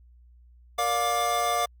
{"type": "tone cluster", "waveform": "square", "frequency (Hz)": [467.8, 579, 707, 1176], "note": ["A#4", "D5", "F5", "D6"], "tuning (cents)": [6, -25, 21, 2], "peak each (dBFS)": [-36, -34, -27, -28], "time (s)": [0.78, 1.66], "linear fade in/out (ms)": 10, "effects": ["added 60 Hz sine -51 dBFS peak until 1.8 s", "Opus 48 kbps"]}